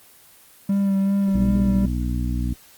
triangle tone with vibrato, 196.6 Hz, G3, 5 cents sharp, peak -15 dBFS, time 0.69-1.86 s, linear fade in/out 5 ms, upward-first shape sine, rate 2.6 Hz, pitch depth 20 cents each way
harmonic tone, 60.8 Hz, B1, 26 cents flat, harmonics 1 / 2 / 3 / 4 / 5, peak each -23 / -28 / -31 / -29 / -34 dBFS, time 1.34-2.54 s, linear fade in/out 10 ms
effects white hiss -50 dBFS RMS until 2.77 s + Opus 24 kbps

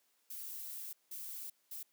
violet noise bursts at uneven times, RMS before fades -45 dBFS, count 3, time 0.3-0.93 / 1.11-1.5 / 1.71-1.83 s, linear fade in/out 5 ms, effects white hiss -75 dBFS RMS until 1.92 s + high-pass 200 Hz 12 dB/octave

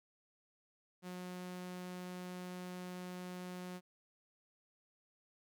sawtooth tone, 180.9 Hz, F#3, 39 cents flat, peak -40 dBFS, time 1.02-3.81 s, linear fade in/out 50 ms, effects none

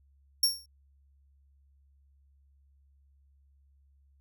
sawtooth tone with exponential decay, 5510 Hz, F8, 24 cents flat, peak -16 dBFS, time 0.43-0.66 s, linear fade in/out 5 ms, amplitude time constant 49 ms, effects added 69 Hz sine -61 dBFS peak until 4.2 s

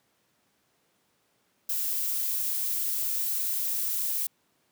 violet noise, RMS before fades -29 dBFS, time 1.69-4.27 s, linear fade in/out 5 ms, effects pink hiss -70 dBFS RMS until 4.71 s + high-pass 150 Hz 12 dB/octave

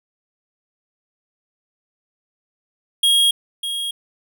square tone with echo, 3274 Hz, G#7, 25 cents flat, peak -13 dBFS, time 3.03-3.31 s, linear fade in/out 5 ms, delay 600 ms, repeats 1, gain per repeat -10 dB, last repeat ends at 3.91 s, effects none

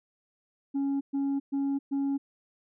sine tone bursts, 277.2 Hz, C#4, in tune, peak -23 dBFS, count 4, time 0.74-2.18 s, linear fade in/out 20 ms, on 270 ms, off 120 ms, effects tanh soft clip ceiling -25 dBFS

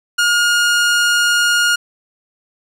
sawtooth tone, 1426 Hz, F6, 36 cents sharp, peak -8 dBFS, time 0.18-1.76 s, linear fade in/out 10 ms, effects low-pass 10000 Hz 12 dB/octave + 8-bit

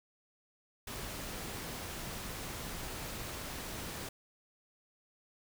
pink noise, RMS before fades -42 dBFS, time 0.87-4.09 s, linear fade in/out 5 ms, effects none

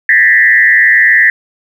sine tone with frequency modulation, 1864.7 Hz, A#6, in tune, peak -4 dBFS, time 0.09-1.3 s, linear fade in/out 2 ms, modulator 108 Hz, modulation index 1.4, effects 7-bit

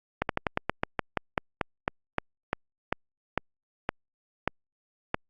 slowing click train, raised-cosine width 0.5 ms, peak -9 dBFS, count 19, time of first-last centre 0.22-5.144 s, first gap 72 ms, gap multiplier 1.14, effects Opus 48 kbps

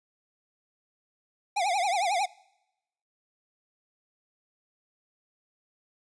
square tone with vibrato, 756 Hz, F#5, 37 cents sharp, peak -25 dBFS, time 1.56-2.26 s, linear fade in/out 10 ms, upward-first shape triangle, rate 11 Hz, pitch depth 210 cents each way, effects noise-tail reverb RT60 0.9 s tail -23 dB re dry + resampled to 22050 Hz

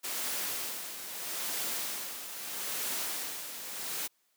white noise with tremolo, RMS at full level -34 dBFS, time 0.03-4.08 s, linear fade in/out 20 ms, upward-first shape sine, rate 0.78 Hz, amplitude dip 60%, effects white hiss -73 dBFS RMS until 4.36 s + high-pass 200 Hz 12 dB/octave

